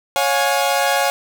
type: chord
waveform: sawtooth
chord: Db major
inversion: none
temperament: equal with one note detuned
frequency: 554.4 / 714.4 / 830.6 Hz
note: Db5 / F5 / Ab5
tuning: 0 / +39 / 0 cents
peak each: -16 dBFS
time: 0.16-1.1 s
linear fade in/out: 0 ms
effects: none